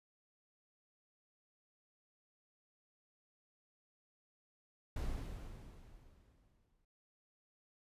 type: noise with exponential decay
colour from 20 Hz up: brown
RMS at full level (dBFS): -38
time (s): 4.96-6.85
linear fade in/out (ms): 5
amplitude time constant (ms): 410
effects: resampled to 32000 Hz